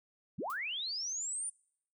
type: linear sweep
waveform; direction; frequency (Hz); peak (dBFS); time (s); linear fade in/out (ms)
sine; up; 96.2 to 9430; -35; 0.38-1.5; 10
type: noise with exponential decay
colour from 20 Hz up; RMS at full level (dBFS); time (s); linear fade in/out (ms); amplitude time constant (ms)
blue; -46; 0.5-0.62; 0; 24
effects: noise-tail reverb RT60 0.7 s tail -26 dB re dry